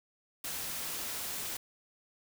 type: noise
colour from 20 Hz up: white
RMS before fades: -38 dBFS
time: 0.44-1.57 s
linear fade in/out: 5 ms
effects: none